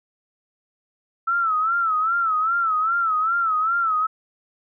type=tone with vibrato; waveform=sine; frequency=1318.5 Hz; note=E6; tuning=in tune; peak=-18 dBFS; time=1.27-4.07 s; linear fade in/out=10 ms; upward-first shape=sine; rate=2.5 Hz; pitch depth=100 cents each way; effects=none